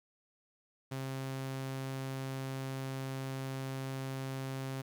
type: tone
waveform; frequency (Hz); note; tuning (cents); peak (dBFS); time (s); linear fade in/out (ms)
sawtooth; 133.5; C3; +35; -33; 0.91-4.82; 10
effects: 12-bit